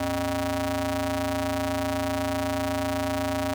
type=ring-modulated tone; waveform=sawtooth; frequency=171.6 Hz; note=F3; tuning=30 cents flat; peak=-18 dBFS; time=0-3.54 s; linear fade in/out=5 ms; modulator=443 Hz; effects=9-bit